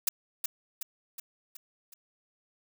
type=noise with echo; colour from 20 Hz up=blue; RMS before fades=-25 dBFS; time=0.07-0.09 s; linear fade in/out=5 ms; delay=370 ms; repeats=5; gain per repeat=-5 dB; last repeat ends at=1.94 s; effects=none